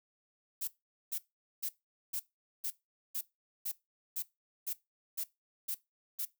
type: noise bursts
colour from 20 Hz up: violet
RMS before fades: -36 dBFS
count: 12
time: 0.61-6.254 s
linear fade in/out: 10 ms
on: 67 ms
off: 440 ms
effects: noise-tail reverb RT60 0.2 s tail -19 dB re dry